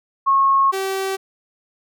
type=tone pair in turn; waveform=sine / sawtooth; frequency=1090 / 385.4 Hz; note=C#6 / G4; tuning=-29 / -29 cents; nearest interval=octave + tritone; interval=1800 cents; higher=first; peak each=-12 / -17 dBFS; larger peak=first; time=0.26-0.72 / 0.72-1.17 s; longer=first; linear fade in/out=20 ms; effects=none